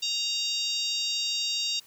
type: harmonic tone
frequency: 932.3 Hz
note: A#5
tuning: in tune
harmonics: 3 / 4 / 5 / 6 / 7 / 8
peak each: -34 / -30 / -32 / -36 / -41 / -39 dBFS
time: 0.02-1.8 s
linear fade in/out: 10 ms
effects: white hiss -56 dBFS RMS until 1.86 s